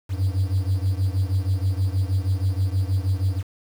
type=beating tone pair; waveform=triangle; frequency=92.5 / 98.8 Hz; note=F#2 / G2; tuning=0 / +14 cents; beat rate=6.3 Hz; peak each=-19 / -21 dBFS; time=0.09-3.43 s; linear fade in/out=50 ms; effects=tanh soft clip ceiling -12 dBFS + 7-bit